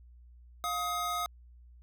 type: tone pair together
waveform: square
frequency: 707 / 1259.7 Hz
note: F5 / D#6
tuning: +21 / +21 cents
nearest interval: minor seventh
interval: 1000 cents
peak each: -37 / -33 dBFS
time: 0.64-1.26 s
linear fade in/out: 0 ms
effects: added 60 Hz sine -52 dBFS peak until 1.82 s